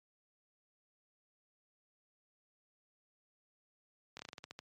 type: slowing click train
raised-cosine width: 0.2 ms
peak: -28 dBFS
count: 10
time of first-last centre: 4.17-4.591 s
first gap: 23 ms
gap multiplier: 1.17
effects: high-pass 100 Hz 12 dB/octave + MP3 64 kbps